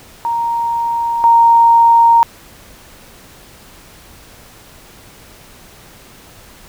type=tone pair in turn; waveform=sine; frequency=932.3 / 928.5 Hz; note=A#5 / A#5; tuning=0 / -7 cents; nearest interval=unison; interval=7 cents; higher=first; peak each=-14 / -5 dBFS; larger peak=second; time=0.25-1.24 / 1.24-2.23 s; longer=neither; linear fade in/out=0 ms; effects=pink hiss -41 dBFS RMS until 6.68 s